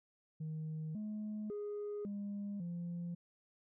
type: tone with pitch steps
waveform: sine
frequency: 156.6 / 212.4 / 413.8 / 202.7 / 172.9 Hz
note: D#3 / G#3 / G#4 / G#3 / F3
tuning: +11 / +39 / -6 / -42 / -17 cents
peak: -37 dBFS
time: 0.4-3.15 s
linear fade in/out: 10 ms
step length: 550 ms
effects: tanh soft clip ceiling -37 dBFS